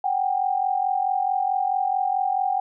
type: tone pair together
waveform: sine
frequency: 750.4 / 795 Hz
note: F#5 / G5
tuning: +24 / +24 cents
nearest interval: minor second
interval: 100 cents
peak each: -23 dBFS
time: 0.04-2.6 s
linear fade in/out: 5 ms
effects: none

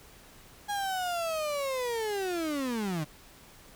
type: linear sweep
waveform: 35% pulse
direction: down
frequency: 828 to 145.2 Hz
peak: -28 dBFS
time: 0.68-3.05 s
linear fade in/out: 20 ms
effects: pink hiss -54 dBFS RMS until 3.75 s

